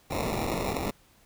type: noise with sample-and-hold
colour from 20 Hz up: blue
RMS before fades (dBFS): -30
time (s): 0.1-0.91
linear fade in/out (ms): 10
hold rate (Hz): 1575
effects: pink hiss -61 dBFS RMS until 1.25 s